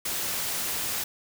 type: noise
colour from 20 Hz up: white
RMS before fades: -30 dBFS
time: 0.05-1.04 s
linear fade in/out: 5 ms
effects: none